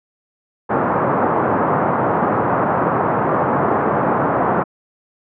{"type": "band-pass noise", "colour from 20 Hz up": "white", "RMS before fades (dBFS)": -17, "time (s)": [0.69, 4.64], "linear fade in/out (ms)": 20, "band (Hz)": [110, 1200], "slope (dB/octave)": 24, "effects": ["low-pass 2000 Hz 12 dB/octave"]}